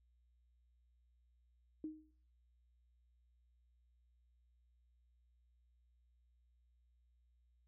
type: tone with exponential decay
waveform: sine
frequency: 311.1 Hz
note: D#4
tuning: in tune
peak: -38 dBFS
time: 1.84-2.11 s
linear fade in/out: 2 ms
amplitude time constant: 57 ms
effects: noise-tail reverb RT60 0.5 s tail -20 dB re dry + added 60 Hz sine -70 dBFS peak until 7.67 s